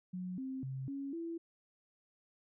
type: tone with pitch steps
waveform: sine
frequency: 182.3 / 263.3 / 132.8 / 276.7 / 333.7 Hz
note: F#3 / C4 / C3 / C#4 / E4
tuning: -25 / +11 / +26 / -3 / +21 cents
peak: -38 dBFS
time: 0.13-1.38 s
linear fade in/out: 10 ms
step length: 250 ms
effects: none